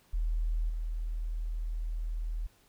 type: tone with level steps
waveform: sine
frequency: 40 Hz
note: D#1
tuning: 49 cents sharp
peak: -27 / -31 dBFS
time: 0.13-2.47 s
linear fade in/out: 10 ms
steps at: 0.69 s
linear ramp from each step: 10 ms
effects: pink hiss -65 dBFS RMS until 2.68 s